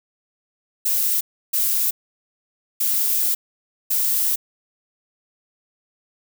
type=noise bursts at uneven times; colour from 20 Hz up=violet; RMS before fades=-20 dBFS; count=4; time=0.85-1.21 / 1.53-1.91 / 2.8-3.35 / 3.9-4.36 s; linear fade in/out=10 ms; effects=none